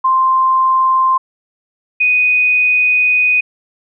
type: tone pair in turn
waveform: sine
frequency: 1046.5 / 2489 Hz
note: C6 / D#7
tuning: 0 / 0 cents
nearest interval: octave + minor third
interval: 1500 cents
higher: second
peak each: -9 dBFS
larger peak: neither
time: 0.04-1.18 / 2-3.41 s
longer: second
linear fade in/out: 10 ms
effects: none